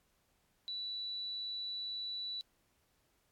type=tone; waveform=sine; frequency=3951 Hz; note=B7; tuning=in tune; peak=-38 dBFS; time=0.68-2.41 s; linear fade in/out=0 ms; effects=pink hiss -75 dBFS RMS until 3.31 s + AAC 64 kbps